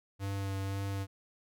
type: tone with vibrato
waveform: square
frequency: 98 Hz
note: G2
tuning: in tune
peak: -34 dBFS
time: 0.19-1.07 s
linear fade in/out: 50 ms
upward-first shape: sine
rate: 1.9 Hz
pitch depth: 15 cents each way
effects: none